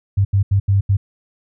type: tone bursts at uneven times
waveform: sine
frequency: 98.8 Hz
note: G2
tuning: 14 cents sharp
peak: -11 dBFS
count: 5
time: 0.17-0.25 / 0.33-0.43 / 0.51-0.6 / 0.68-0.81 / 0.89-0.97 s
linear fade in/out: 10 ms
effects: none